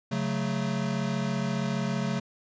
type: chord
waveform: square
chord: F# minor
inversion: second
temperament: equal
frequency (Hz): 138.59 / 185 / 220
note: C#3 / F#3 / A3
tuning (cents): 0 / 0 / 0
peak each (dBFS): -32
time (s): 0.11-2.2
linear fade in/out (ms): 10
effects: resampled to 16000 Hz